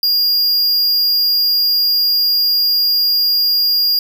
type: tone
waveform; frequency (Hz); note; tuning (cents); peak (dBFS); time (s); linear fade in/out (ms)
square; 4828; D8; +47; -12; 0.03-3.99; 2
effects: 8-bit